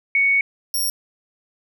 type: tone pair in turn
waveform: sine / 5% pulse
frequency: 2225 / 5571 Hz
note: C#7 / F8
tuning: +6 / -5 cents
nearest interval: octave + major third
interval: 1589 cents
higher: second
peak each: -14 dBFS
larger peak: neither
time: 0.15-0.41 / 0.74-0.9 s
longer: first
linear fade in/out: 2 ms
effects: none